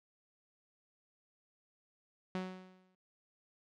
sawtooth tone with exponential decay, 185.5 Hz, F#3, 5 cents sharp, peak -30 dBFS, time 2.35-2.95 s, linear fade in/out 0 ms, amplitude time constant 130 ms, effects low-pass 4000 Hz 12 dB/octave

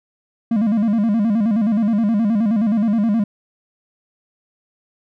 triangle tone with vibrato, 216.6 Hz, A3, 27 cents flat, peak -12 dBFS, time 0.51-3.24 s, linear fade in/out 5 ms, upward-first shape square, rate 9.5 Hz, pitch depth 110 cents each way, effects none

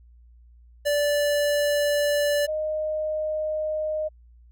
square / sine tone pair in turn, 583 / 617.7 Hz, D5 / D#5, -13 / -13 cents, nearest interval minor second, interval 100 cents, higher second, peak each -21 / -24 dBFS, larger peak first, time 0.85-2.47 / 2.47-4.09 s, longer neither, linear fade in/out 20 ms, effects added 59 Hz sine -49 dBFS peak until 4.51 s

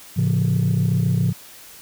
sine chord, A augmented, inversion none, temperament just, 110 / 137.5 / 171.88 Hz, A2 / C#3 / E#3, 0 / -14 / -27 cents, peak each -19 dBFS, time 0.16-1.33 s, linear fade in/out 20 ms, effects tanh soft clip ceiling -12 dBFS + white hiss -43 dBFS RMS until 1.81 s

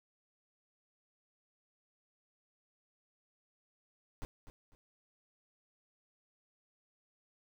brown noise with echo, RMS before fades -40 dBFS, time 4.22-4.25 s, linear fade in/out 0 ms, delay 250 ms, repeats 2, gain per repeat -11 dB, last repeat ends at 4.75 s, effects none

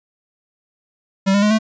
square tone with pitch steps, 193.8 / 201.8 / 210.1 / 218.8 Hz, G3 / G#3 / G#3 / A3, -20 / -49 / +20 / -9 cents, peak -13 dBFS, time 1.26-1.588 s, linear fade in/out 20 ms, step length 82 ms, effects resampled to 16000 Hz

